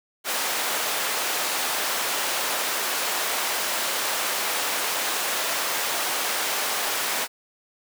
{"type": "high-pass noise", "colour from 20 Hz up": "pink", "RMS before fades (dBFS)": -26, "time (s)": [0.24, 7.28], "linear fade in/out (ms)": 50, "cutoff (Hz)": 640, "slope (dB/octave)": 12, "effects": []}